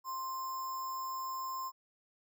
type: tone with sample-and-hold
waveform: sine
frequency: 1046.5 Hz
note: C6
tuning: in tune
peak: -36 dBFS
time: 0.04-1.72 s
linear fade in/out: 50 ms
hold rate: 6300 Hz
effects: none